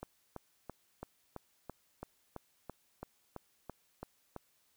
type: click train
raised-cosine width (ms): 1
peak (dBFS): -28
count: 14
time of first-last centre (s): 0.03-4.363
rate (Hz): 3
effects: white hiss -73 dBFS RMS until 4.76 s